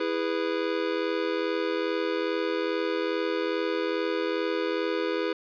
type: chord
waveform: square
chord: E major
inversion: none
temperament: just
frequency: 329.6 / 412 / 494.4 Hz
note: E4 / G#4 / B4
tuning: 0 / -14 / +2 cents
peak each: -31 dBFS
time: 0-5.33 s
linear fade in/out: 5 ms
effects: resampled to 11025 Hz + 9-bit